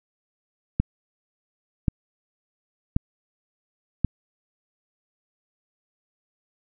click train, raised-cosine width 5 ms, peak -7 dBFS, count 4, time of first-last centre 0.8-4.047 s, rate 0.924 Hz, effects none

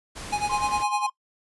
pink noise, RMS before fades -37 dBFS, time 0.15-0.84 s, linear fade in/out 20 ms
square tone with tremolo, 830 Hz, G#5, 1 cent flat, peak -22 dBFS, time 0.32-1.07 s, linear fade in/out 10 ms, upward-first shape sine, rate 9.9 Hz, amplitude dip 85%
triangle tone, 1051 Hz, C6, 7 cents sharp, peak -26 dBFS, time 0.49-1.1 s, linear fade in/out 10 ms
effects noise-tail reverb RT60 0.1 s tail -20 dB re dry + resampled to 24000 Hz

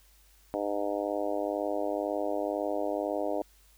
harmonic tone, 102 Hz, G#2, 31 cents flat, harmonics 3 / 4 / 5 / 6 / 7 / 8 / 9, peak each -35 / -37 / -35 / -33 / -37 / -43 / -45 dBFS, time 0.54-3.42 s, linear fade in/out 0 ms, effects added 50 Hz sine -60 dBFS peak until 3.77 s + white hiss -63 dBFS RMS until 3.77 s

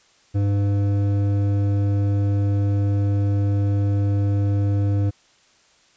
sine tone with hard clipping, 100.6 Hz, G2, 45 cents sharp, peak -19 dBFS, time 0.34-5.11 s, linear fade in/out 20 ms, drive 10 dB, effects white hiss -57 dBFS RMS until 5.96 s + resampled to 16000 Hz

